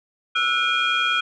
sine tone cluster, 1327 / 1457 / 2424 / 3258 Hz, E6 / F#6 / D#7 / G#7, +11 / -27 / -46 / -34 cents, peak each -23 dBFS, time 0.35-1.21 s, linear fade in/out 10 ms, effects tanh soft clip ceiling -12 dBFS

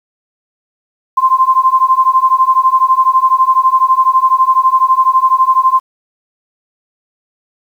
sine beating tone pair, 1040 / 1052 Hz, C6 / C6, -11 / +9 cents, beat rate 12 Hz, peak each -10 dBFS, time 1.17-5.8 s, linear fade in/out 10 ms, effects 7-bit

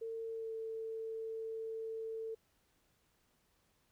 sine tone with pitch glide, 452.2 to 446.7 Hz, A4 to A4, +47 to +26 cents, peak -39 dBFS, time 0.01-2.35 s, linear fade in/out 10 ms, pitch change -21 cents, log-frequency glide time 0.25-0.53 s, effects pink hiss -75 dBFS RMS until 3.91 s

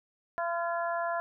harmonic tone with a mistuned harmonic, 340 Hz, F4, 46 cents flat, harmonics 2 / 3 / 4 / 5, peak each -31 / -35 / -37 / -39 dBFS, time 0.38-1.2 s, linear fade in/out 0 ms, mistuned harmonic 4, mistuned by +27 cents, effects none

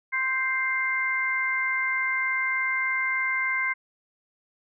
harmonic tone, 523.3 Hz, C5, in tune, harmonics 2 / 3 / 4, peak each -32 / -29 / -25 dBFS, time 0.12-3.74 s, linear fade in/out 20 ms, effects none

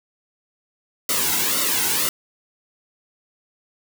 white noise with flanger, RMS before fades -21 dBFS, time 1.09-2.09 s, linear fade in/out 2 ms, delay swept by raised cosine 1.2 to 1.71 ms, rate 2 Hz, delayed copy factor -0.7, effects none

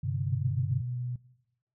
sine chord, G suspended fourth, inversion none, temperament equal, 98 / 130.81 / 146.83 Hz, G2 / C3 / D3, 0 / 0 / 0 cents, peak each -32 / -31 / -34 dBFS, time 0.03-0.82 s, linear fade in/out 10 ms
sine tone, 123.47 Hz, B2, in tune, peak -31 dBFS, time 0.32-1.16 s, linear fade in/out 5 ms
effects noise-tail reverb RT60 0.9 s tail -20 dB re dry

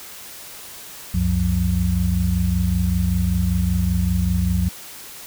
sine tone cluster, 67.1 / 92.3 / 179.3 Hz, C2 / F#2 / F3, +44 / -4 / +46 cents, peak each -21 dBFS, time 1.14-4.69 s, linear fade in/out 5 ms, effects white hiss -38 dBFS RMS until 5.26 s

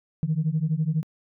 sine beating tone pair, 151.2 / 163.2 Hz, D#3 / E3, -49 / -17 cents, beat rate 12 Hz, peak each -24 dBFS, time 0.23-1.03 s, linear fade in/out 0 ms, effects tanh soft clip ceiling -15 dBFS

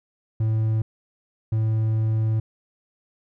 triangle tone bursts at uneven times, 110.2 Hz, A2, 3 cents sharp, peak -17 dBFS, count 2, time 0.4-0.82 / 1.52-2.4 s, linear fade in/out 5 ms, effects none

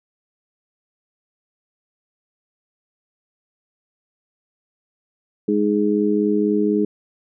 harmonic tone, 104 Hz, G#2, 3 cents sharp, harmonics 2 / 3 / 4, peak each -20 / -20 / -20 dBFS, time 5.48-6.85 s, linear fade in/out 5 ms, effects none

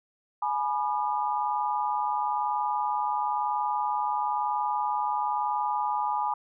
sine tone cluster, 840 / 981 / 1207 Hz, G#5 / B5 / D6, +19 / -12 / +47 cents, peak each -28 / -29 / -33 dBFS, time 0.42-6.34 s, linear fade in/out 5 ms, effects none

